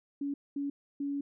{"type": "tone bursts at uneven times", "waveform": "sine", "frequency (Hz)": 282.5, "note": "C#4", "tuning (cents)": 33, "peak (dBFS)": -31, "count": 3, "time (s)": [[0.21, 0.34], [0.56, 0.7], [1, 1.21]], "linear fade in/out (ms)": 5, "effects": []}